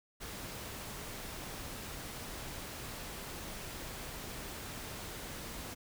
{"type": "noise", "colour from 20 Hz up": "pink", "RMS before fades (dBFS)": -44, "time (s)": [0.2, 5.75], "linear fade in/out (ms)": 20, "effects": []}